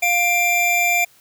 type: tone pair together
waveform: square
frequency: 705.2 / 2366 Hz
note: F5 / D7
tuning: +17 / +12 cents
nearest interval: octave + major sixth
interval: 2095 cents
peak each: -22 / -17 dBFS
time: 0.02-1.05 s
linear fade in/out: 10 ms
effects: white hiss -53 dBFS RMS until 1.2 s

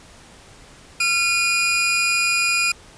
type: tone pair together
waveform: sawtooth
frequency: 1373.3 / 2447 Hz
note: F6 / D#7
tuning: -30 / -29 cents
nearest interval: minor seventh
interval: 1001 cents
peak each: -22 / -14 dBFS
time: 1-2.72 s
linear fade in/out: 5 ms
effects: pink hiss -46 dBFS RMS until 2.97 s + resampled to 22050 Hz

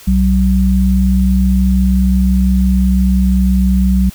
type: tone pair together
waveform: sine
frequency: 63 / 188.8 Hz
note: B1 / F#3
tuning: +35 / +35 cents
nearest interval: octave + perfect fifth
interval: 1900 cents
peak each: -11 dBFS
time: 0.07-4.1 s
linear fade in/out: 10 ms
effects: white hiss -38 dBFS RMS until 4.14 s

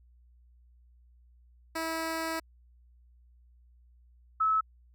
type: tone pair in turn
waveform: 10% pulse / sine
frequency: 324.7 / 1298.8 Hz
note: E4 / E6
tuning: -26 / -26 cents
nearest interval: 2 octaves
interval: 2400 cents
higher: second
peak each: -23 dBFS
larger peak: neither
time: 1.75-2.4 / 4.4-4.61 s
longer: first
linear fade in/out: 10 ms
effects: added 60 Hz sine -57 dBFS peak until 4.94 s

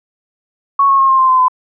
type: tone with pitch steps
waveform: sine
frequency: 1108.7 / 1092.8 / 1077.1 / 1061.7 / 1046.5 / 1031.5 / 1016.7 Hz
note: C#6 / C#6 / C6 / C6 / C6 / C6 / B5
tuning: 0 / -25 / +50 / +25 / 0 / -25 / +50 cents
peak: -7 dBFS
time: 0.79-1.483 s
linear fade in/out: 5 ms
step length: 99 ms
effects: none

